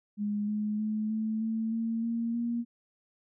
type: tone with pitch steps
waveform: sine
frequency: 207.1 / 211 / 214.9 / 218.9 / 223 / 227.2 / 231.4 / 235.7 Hz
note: G#3 / G#3 / A3 / A3 / A3 / A#3 / A#3 / A#3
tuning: -5 / +28 / -41 / -9 / +23 / -44 / -13 / +19 cents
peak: -28 dBFS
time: 0.17-2.65 s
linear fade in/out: 50 ms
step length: 310 ms
effects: none